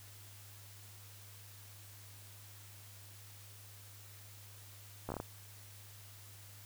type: slowing click train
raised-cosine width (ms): 1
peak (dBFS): -25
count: 6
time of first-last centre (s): 5.09-5.201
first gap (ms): 13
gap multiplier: 1.27
effects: added 101 Hz sine -55 dBFS peak until 6.65 s + white hiss -57 dBFS RMS until 6.65 s